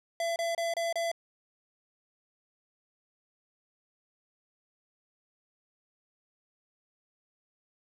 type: tone bursts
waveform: square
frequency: 673 Hz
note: E5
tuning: 36 cents sharp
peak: -29 dBFS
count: 5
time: 0.2-1.116 s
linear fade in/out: 2 ms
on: 160 ms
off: 29 ms
effects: low-pass 10000 Hz 12 dB/octave + 10-bit